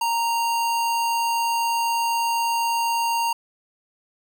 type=tone; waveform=square; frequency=928 Hz; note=A#5; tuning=8 cents flat; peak=-21 dBFS; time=0.01-3.33 s; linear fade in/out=5 ms; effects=10-bit